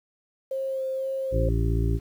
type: tone with vibrato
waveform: sine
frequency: 531 Hz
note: C5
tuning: 25 cents sharp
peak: -26 dBFS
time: 0.51-1.49 s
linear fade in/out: 5 ms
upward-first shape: sine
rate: 2 Hz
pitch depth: 14 cents each way
type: harmonic tone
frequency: 56.3 Hz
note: A1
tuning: 40 cents sharp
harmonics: 1 / 2 / 3 / 5 / 6 / 7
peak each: -23 / -26 / -33 / -34 / -36 / -34 dBFS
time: 1.31-2 s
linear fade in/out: 50 ms
effects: 9-bit